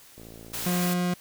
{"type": "click train", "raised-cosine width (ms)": 2, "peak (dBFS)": -32, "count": 29, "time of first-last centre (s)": [0.18, 0.679], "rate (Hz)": 56.1}
{"type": "noise", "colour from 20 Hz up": "white", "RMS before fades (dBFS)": -33, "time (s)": [0.53, 0.94], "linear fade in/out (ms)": 10}
{"type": "tone", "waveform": "40% pulse", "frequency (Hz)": 178.2, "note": "F3", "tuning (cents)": 35, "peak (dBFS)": -23, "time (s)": [0.66, 1.14], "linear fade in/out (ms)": 5}
{"effects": ["white hiss -52 dBFS RMS until 1.2 s"]}